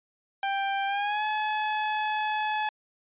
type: tone with pitch glide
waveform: sawtooth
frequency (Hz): 788 to 854.4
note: G5 to G#5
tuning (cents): +9 to +49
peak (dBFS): -22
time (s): 0.43-2.69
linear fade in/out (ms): 2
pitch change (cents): +140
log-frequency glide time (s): 0.86-1.24
effects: resampled to 8000 Hz